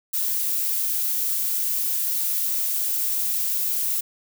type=noise; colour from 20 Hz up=violet; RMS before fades=-24 dBFS; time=0.13-4.01 s; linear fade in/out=10 ms; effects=none